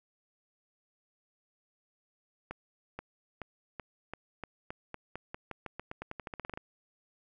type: accelerating click train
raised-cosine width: 0.5 ms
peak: -24 dBFS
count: 24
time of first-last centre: 2.51-6.575 s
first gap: 480 ms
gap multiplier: 0.89
effects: none